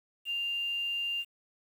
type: tone with quantisation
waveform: sine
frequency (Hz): 2794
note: F7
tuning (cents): 0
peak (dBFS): -30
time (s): 0.25-1.25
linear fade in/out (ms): 50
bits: 9
effects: none